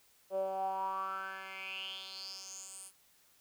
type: tone with band-pass filter sweep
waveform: 10% pulse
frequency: 191.2 Hz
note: G3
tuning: 43 cents flat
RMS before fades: -40 dBFS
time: 0.3-2.92 s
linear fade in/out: 50 ms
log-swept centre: 520 to 10000 Hz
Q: 7.3
effects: white hiss -67 dBFS RMS until 3.4 s